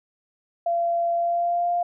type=tone with pitch glide; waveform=sine; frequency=684 to 699.2 Hz; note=F5 to F5; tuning=-36 to +2 cents; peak=-20 dBFS; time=0.66-1.83 s; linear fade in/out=5 ms; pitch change=+38 cents; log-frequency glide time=1.14-1.71 s; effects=none